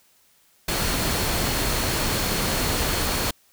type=tone in noise; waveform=sine; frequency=4321 Hz; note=C#8; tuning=45 cents flat; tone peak=-35 dBFS; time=0.68-3.31 s; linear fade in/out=5 ms; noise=pink; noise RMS=-24 dBFS; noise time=0.68-3.31 s; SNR=-14 dB; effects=white hiss -60 dBFS RMS until 3.52 s